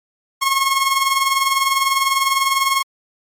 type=tone with tremolo; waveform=sawtooth; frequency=1086 Hz; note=C#6; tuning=36 cents flat; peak=-8 dBFS; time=0.41-2.83 s; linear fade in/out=20 ms; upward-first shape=triangle; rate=20 Hz; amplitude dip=65%; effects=MP3 64 kbps